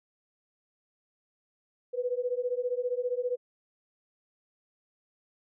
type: beating tone pair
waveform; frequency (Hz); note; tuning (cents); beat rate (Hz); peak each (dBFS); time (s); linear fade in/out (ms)
sine; 487 / 502; B4 / B4; -24 / +28; 15; -31; 1.93-3.37; 20
effects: none